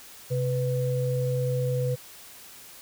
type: tone pair together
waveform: sine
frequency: 131.24 / 496.8 Hz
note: C3 / B4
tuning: +6 / +10 cents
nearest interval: octave + major seventh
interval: 2304 cents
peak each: -25 / -28 dBFS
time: 0.3-1.96 s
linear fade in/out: 20 ms
effects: white hiss -47 dBFS RMS until 2.81 s